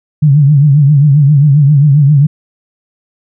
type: tone with vibrato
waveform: sine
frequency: 144.3 Hz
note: D3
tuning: 30 cents flat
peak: -3 dBFS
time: 0.22-2.27 s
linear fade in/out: 10 ms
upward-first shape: triangle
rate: 7.5 Hz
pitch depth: 130 cents each way
effects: none